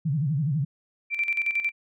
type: tone with vibrato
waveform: sine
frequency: 146.83 Hz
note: D3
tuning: in tune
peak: -22 dBFS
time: 0.05-0.65 s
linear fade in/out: 10 ms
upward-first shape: sine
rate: 12 Hz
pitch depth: 200 cents each way
type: tone with tremolo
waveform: sine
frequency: 2349 Hz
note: D7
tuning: in tune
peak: -21 dBFS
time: 1.1-1.72 s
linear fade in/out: 50 ms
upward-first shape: square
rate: 11 Hz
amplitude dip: 65%
effects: none